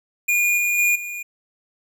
square tone with level steps, 2431 Hz, D#7, 41 cents flat, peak -17 / -19 / -16 / -29 dBFS, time 0.28-1.23 s, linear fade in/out 10 ms, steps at 0.57 / 0.78 / 0.95 s, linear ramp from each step 10 ms, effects none

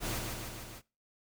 pink noise with echo, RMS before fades -35 dBFS, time 0-0.22 s, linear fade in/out 50 ms, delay 150 ms, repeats 4, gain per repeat -3 dB, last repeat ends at 0.82 s, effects noise-tail reverb RT60 0.3 s tail -21 dB re dry

